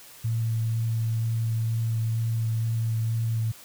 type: tone with vibrato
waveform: sine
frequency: 113.3 Hz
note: A#2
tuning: 49 cents flat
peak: -23 dBFS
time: 0.24-3.52 s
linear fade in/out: 10 ms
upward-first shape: triangle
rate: 2.1 Hz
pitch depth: 15 cents each way
effects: white hiss -48 dBFS RMS until 3.64 s